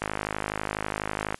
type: click train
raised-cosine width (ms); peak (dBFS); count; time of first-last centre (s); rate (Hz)
0.5; -12; 70; 0.02-1.344; 52.1
effects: white hiss -55 dBFS RMS until 1.39 s + resampled to 24000 Hz